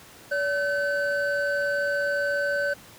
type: tone pair together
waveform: triangle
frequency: 571.6 / 1526 Hz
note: D5 / G6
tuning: -47 / -47 cents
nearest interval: octave + perfect fourth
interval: 1700 cents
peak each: -24 dBFS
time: 0.31-2.74 s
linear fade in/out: 10 ms
effects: pink hiss -48 dBFS RMS until 2.98 s + high-pass 80 Hz 12 dB/octave